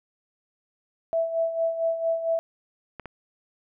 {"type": "tone with tremolo", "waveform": "sine", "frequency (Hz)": 659.3, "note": "E5", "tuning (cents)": 0, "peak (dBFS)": -20, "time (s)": [1.13, 2.39], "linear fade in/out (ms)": 0, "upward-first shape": "sine", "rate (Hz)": 4.4, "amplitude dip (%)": 65}
{"type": "clicks", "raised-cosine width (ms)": 0.5, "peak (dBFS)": -22, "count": 2, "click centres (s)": [2.997, 3.057]}
{"effects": []}